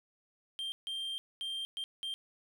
triangle tone bursts at uneven times, 3172 Hz, G7, 20 cents sharp, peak -34 dBFS, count 5, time 0.59-0.72 / 0.87-1.18 / 1.41-1.65 / 1.77-1.84 / 2.03-2.14 s, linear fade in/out 0 ms, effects none

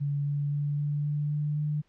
sine tone with pitch steps, 143.1 / 144.18 / 145.27 / 146.36 / 147.46 / 148.57 / 149.69 Hz, D3 / D3 / D3 / D3 / D3 / D3 / D3, -45 / -32 / -19 / -6 / +7 / +20 / +33 cents, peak -26 dBFS, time 0-1.82 s, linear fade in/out 20 ms, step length 260 ms, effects pink hiss -69 dBFS RMS until 1.88 s + low-pass 4000 Hz 12 dB/octave

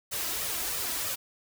white noise with flanger, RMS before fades -32 dBFS, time 0.11-1.16 s, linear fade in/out 20 ms, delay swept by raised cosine 1.6 to 3.1 ms, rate 3.1 Hz, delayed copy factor +0.55, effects none

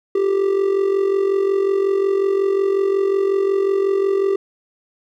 triangle tone with amplitude modulation, 391.9 Hz, G4, in tune, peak -10 dBFS, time 0.15-4.36 s, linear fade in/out 5 ms, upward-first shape sine, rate 45.5 Hz, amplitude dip 65%, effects none

